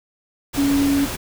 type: tone in noise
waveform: sine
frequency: 280.4 Hz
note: C#4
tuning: 20 cents sharp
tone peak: -15 dBFS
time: 0.57-1.06 s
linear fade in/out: 20 ms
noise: pink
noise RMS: -27 dBFS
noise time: 0.53-1.17 s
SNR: +9 dB
effects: none